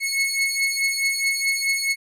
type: beating tone pair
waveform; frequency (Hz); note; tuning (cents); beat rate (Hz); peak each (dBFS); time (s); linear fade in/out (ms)
sawtooth; 2187 / 2191.7; C#7 / C#7; -24 / -20; 4.7; -21 / -19; 0-1.96; 50
effects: resampled to 32000 Hz